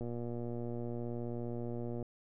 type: click train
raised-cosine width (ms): 2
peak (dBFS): -28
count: 241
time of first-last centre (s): 0.01-2.027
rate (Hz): 119
effects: none